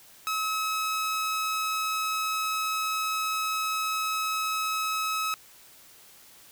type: tone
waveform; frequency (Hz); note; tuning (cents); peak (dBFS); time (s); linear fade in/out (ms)
sawtooth; 1285; E6; -45; -23; 0.27-5.34; 0
effects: white hiss -53 dBFS RMS until 6.51 s